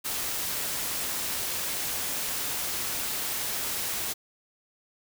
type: noise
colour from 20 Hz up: white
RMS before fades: -31 dBFS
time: 0.04-4.14 s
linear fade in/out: 20 ms
effects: none